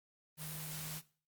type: tone in noise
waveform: sine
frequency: 154.7 Hz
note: D#3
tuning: 10 cents flat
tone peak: -45 dBFS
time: 0.37-1.02 s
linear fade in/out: 50 ms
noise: white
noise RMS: -45 dBFS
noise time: 0.37-1.02 s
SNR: -3 dB
effects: noise-tail reverb RT60 0.4 s tail -18 dB re dry + Opus 32 kbps